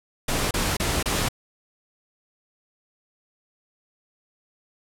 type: noise bursts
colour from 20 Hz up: pink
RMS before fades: -24 dBFS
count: 4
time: 0.28-1.287 s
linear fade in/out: 5 ms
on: 230 ms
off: 29 ms
effects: low-pass 12000 Hz 12 dB/octave